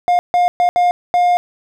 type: tone bursts at uneven times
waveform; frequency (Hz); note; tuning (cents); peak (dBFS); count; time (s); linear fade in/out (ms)
triangle; 710; F5; +28; -8; 5; 0.08-0.19 / 0.34-0.48 / 0.6-0.69 / 0.76-0.91 / 1.14-1.37; 0
effects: none